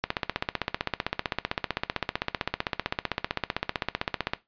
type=click train; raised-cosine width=0.3 ms; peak=-9 dBFS; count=68; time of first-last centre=0.04-4.335 s; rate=15.6 Hz; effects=noise-tail reverb RT60 0.2 s tail -17 dB re dry + resampled to 11025 Hz